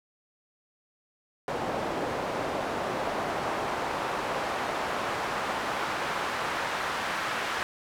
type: noise with band-pass filter sweep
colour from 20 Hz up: pink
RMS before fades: -31 dBFS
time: 1.48-7.63 s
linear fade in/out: 0 ms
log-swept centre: 590 to 1400 Hz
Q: 1
effects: none